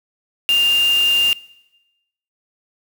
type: tone in noise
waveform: sine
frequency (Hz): 2801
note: F7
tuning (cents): +4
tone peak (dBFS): -12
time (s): 0.49-1.33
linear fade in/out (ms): 0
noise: white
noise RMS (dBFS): -29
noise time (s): 0.49-1.33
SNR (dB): +14
effects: noise-tail reverb RT60 1.0 s tail -22 dB re dry